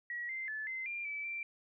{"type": "tone with pitch steps", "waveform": "sine", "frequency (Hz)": [1918, 2082, 1735, 2067, 2389, 2307, 2351], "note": ["A#6", "C7", "A6", "C7", "D7", "D7", "D7"], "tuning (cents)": [49, -9, -25, -22, 29, -31, 1], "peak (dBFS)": -37, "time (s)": [0.1, 1.43], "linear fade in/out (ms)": 2, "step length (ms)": 190, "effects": []}